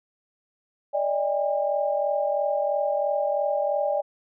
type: tone cluster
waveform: sine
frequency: 583 / 626 / 806 Hz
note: D5 / D#5 / G5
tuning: -13 / +10 / +48 cents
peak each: -24 / -28 / -28 dBFS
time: 0.93-4.02 s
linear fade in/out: 20 ms
effects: none